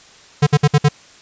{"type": "tone bursts", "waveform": "square", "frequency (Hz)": 146.83, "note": "D3", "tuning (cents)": 0, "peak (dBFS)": -9, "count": 5, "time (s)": [0.42, 0.888], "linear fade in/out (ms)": 10, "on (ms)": 48, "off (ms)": 57, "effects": ["white hiss -45 dBFS RMS until 1.21 s", "resampled to 16000 Hz"]}